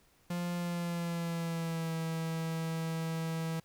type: tone with pitch glide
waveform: 45% pulse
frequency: 174.61 to 162.92 Hz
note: F3 to E3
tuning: 0 to -20 cents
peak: -33 dBFS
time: 0.3-3.6 s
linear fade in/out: 5 ms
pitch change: -120 cents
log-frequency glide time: 0.55-1.94 s
effects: pink hiss -67 dBFS RMS until 3.64 s